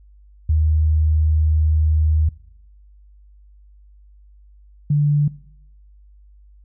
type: tone pair in turn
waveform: sine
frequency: 77.78 / 146.49 Hz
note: D#2 / D3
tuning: 0 / -4 cents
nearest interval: major seventh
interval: 1096 cents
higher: second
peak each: -13 dBFS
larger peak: neither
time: 0.49-2.29 / 4.9-5.28 s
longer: first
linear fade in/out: 5 ms
effects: noise-tail reverb RT60 0.8 s tail -21 dB re dry + added 50 Hz sine -45 dBFS peak until 6.64 s